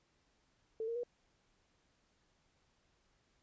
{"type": "tone with pitch steps", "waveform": "sine", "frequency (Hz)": [444.1, 463.5, 482.6], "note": ["A4", "A#4", "B4"], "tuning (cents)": [16, -10, -40], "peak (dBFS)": -36, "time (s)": [0.8, 1.034], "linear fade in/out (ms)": 2, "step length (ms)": 78, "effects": ["pink hiss -75 dBFS RMS until 3.42 s", "resampled to 16000 Hz"]}